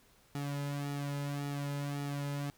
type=tone with flanger; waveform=sawtooth; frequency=142.7 Hz; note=D3; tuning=49 cents flat; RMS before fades=-37 dBFS; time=0.35-2.5 s; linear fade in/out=0 ms; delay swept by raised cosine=1.9 to 2.68 ms; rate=1.8 Hz; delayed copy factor=-0.75; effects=pink hiss -65 dBFS RMS until 2.57 s